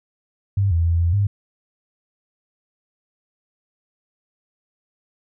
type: tone with pitch steps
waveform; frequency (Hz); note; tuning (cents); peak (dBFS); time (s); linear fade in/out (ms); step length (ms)
sine; 99 / 83.6 / 84.2 / 85.2 / 101; G2 / E2 / E2 / F2 / G#2; +18 / +25 / +37 / -42 / -48; -15; 0.57-1.27; 5; 140
effects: none